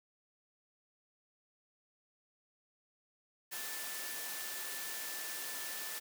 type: tone in noise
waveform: sine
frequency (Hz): 1760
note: A6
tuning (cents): 0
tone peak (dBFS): -49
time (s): 3.51-6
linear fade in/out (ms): 20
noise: white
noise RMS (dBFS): -42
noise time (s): 3.51-6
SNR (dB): -10
effects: high-pass 300 Hz 12 dB/octave